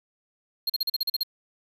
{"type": "tone bursts", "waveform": "square", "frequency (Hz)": 4233, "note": "C8", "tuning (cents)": 19, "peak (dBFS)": -23, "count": 9, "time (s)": [0.67, 1.233], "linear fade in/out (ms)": 5, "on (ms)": 27, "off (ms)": 40, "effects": ["9-bit"]}